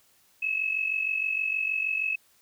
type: tone with amplitude modulation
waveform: sine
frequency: 2587 Hz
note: E7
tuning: 33 cents flat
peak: -22 dBFS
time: 0.42-2.16 s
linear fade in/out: 10 ms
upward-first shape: sine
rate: 46.4 Hz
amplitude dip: 70%
effects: white hiss -63 dBFS RMS until 2.41 s